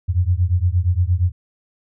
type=beating tone pair; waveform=sine; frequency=85.6 / 94.2 Hz; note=F2 / F#2; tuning=-34 / +32 cents; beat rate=8.6 Hz; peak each=-17 / -18 dBFS; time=0.08-1.32 s; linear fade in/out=20 ms; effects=none